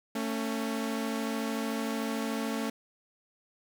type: tone pair together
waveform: sawtooth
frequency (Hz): 223.4 / 276.9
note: A3 / C#4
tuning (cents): +27 / -2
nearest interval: major third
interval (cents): 371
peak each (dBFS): -28 / -31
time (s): 0.15-2.7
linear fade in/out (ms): 5
effects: none